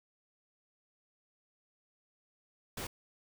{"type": "noise", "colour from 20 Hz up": "pink", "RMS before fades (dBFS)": -40, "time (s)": [2.77, 2.87], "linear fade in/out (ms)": 5, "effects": []}